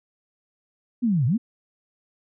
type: linear two-way sweep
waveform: sine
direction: down then up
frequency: 254.7 to 111.3 to 253.8 Hz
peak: -18 dBFS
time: 1.02-1.38 s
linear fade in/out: 20 ms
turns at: 1.26 s
effects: none